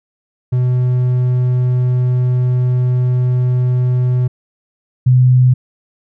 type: tone pair in turn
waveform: triangle / sine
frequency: 125.3 / 126.76 Hz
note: B2 / B2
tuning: +25 / +46 cents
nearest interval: unison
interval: 21 cents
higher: second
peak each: -9 / -6 dBFS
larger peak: second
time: 0.52-4.28 / 5.06-5.54 s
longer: first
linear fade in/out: 10 ms
effects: none